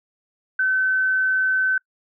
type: tone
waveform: sine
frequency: 1526 Hz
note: G6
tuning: 47 cents flat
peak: -17 dBFS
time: 0.59-1.78 s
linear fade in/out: 5 ms
effects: noise-tail reverb RT60 0.1 s tail -26 dB re dry